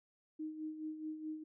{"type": "tone with tremolo", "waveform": "sine", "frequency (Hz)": 311.1, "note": "D#4", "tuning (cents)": 0, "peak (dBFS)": -38, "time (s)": [0.39, 1.44], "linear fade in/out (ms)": 10, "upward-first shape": "sine", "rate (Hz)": 4.7, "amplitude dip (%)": 60, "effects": []}